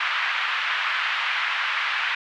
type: band-pass noise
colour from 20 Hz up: pink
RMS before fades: -25 dBFS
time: 0-2.15 s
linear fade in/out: 5 ms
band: 1200 to 3000 Hz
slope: 24 dB/octave
effects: none